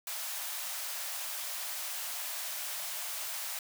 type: high-pass noise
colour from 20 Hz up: white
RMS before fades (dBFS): -38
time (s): 0.07-3.59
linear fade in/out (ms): 2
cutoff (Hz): 560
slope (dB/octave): 96
effects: none